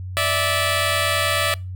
10% pulse tone pair together, 584 / 653.2 Hz, D5 / E5, -10 / -16 cents, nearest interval major second, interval 194 cents, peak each -13 dBFS, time 0.17-1.54 s, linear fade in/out 0 ms, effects noise-tail reverb RT60 0.3 s tail -25 dB re dry + added 92 Hz sine -28 dBFS peak until 1.75 s

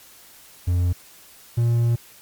triangle tone pair in turn, 88.3 / 117.87 Hz, F2 / A#2, +20 / +20 cents, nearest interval perfect fourth, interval 500 cents, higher second, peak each -15 / -14 dBFS, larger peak second, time 0.67-0.93 / 1.57-1.96 s, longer second, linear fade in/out 10 ms, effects white hiss -48 dBFS RMS until 2.21 s + MP3 96 kbps

